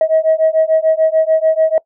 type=beating tone pair; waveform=sine; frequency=634 / 640.8 Hz; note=D#5 / E5; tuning=+32 / -49 cents; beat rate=6.8 Hz; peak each=-12 dBFS; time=0.01-1.78 s; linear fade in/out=2 ms; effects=noise-tail reverb RT60 0.1 s tail -22 dB re dry + tanh soft clip ceiling -4 dBFS